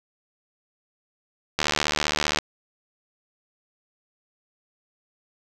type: click train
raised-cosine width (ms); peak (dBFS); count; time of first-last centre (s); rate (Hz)
0.2; -4; 61; 1.59-2.387; 75.3
effects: none